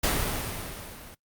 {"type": "noise with level ramp", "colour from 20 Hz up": "pink", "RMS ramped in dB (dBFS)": [-24, -46], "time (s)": [0.03, 1.15], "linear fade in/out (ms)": 10, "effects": ["noise-tail reverb RT60 0.1 s tail -21 dB re dry", "Opus 48 kbps"]}